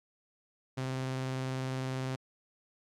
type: tone with vibrato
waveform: sawtooth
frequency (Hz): 130.81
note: C3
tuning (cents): 0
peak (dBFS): -29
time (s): 0.77-2.16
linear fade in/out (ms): 10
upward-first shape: triangle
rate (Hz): 20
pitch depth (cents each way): 26
effects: low-pass 8000 Hz 12 dB/octave + Opus 48 kbps